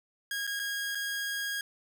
sawtooth tone with dropouts, 1636 Hz, G#6, 26 cents flat, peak -28 dBFS, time 0.31-1.61 s, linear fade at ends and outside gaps 2 ms, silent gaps 0.468-0.474 / 0.594-0.597 / 0.949-0.953 s, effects none

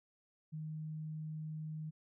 sine tone, 155.56 Hz, D#3, in tune, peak -40 dBFS, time 0.52-1.91 s, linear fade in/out 20 ms, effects none

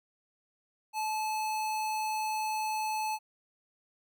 square tone, 865 Hz, A5, 30 cents flat, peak -31 dBFS, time 0.93-3.19 s, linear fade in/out 50 ms, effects none

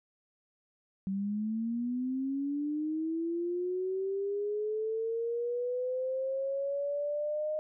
sine linear sweep, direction up, 190.6 to 618 Hz, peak -30 dBFS, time 1.07-7.59 s, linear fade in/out 0 ms, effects none

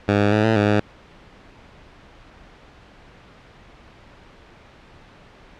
10% pulse tone with pitch steps, 102.1 / 102.8 / 106.8 / 111.5 / 103.6 / 104.5 Hz, G#2 / G#2 / G#2 / A2 / G#2 / G#2, -29 / -17 / +49 / +23 / -4 / +11 cents, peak -7 dBFS, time 0.08-0.8 s, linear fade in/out 5 ms, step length 120 ms, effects pink hiss -47 dBFS RMS until 5.59 s + low-pass 3000 Hz 12 dB/octave

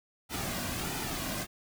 pink noise with flanger, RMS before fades -35 dBFS, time 0.29-1.47 s, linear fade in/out 50 ms, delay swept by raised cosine 1.8 to 2.31 ms, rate 1.5 Hz, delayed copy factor -0.55, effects none

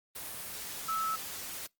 sine tone in noise, 1304 Hz, E6, 19 cents flat, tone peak -30 dBFS, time 0.88-1.16 s, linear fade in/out 10 ms, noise white, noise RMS -41 dBFS, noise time 0.15-1.67 s, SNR +8 dB, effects noise-tail reverb RT60 0.2 s tail -26 dB re dry + Opus 24 kbps

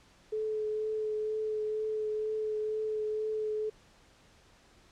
sine tone with vibrato, 430.8 Hz, A4, 37 cents flat, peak -30 dBFS, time 0.32-3.7 s, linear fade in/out 10 ms, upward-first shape triangle, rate 2.1 Hz, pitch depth 15 cents each way, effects pink hiss -61 dBFS RMS until 4.91 s + low-pass 7000 Hz 12 dB/octave

